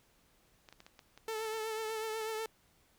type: clicks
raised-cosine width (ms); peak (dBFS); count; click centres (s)
0.2; -35; 12; 0.688 / 0.726 / 0.804 / 0.865 / 0.992 / 1.176 / 1.404 / 1.45 / 1.541 / 1.572 / 1.901 / 2.213
type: tone with vibrato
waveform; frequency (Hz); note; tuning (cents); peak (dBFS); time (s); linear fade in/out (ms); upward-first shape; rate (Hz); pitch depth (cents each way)
sawtooth; 440; A4; 0; -32; 1.28-2.46; 2; triangle; 8.1; 39
effects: pink hiss -69 dBFS RMS until 2.98 s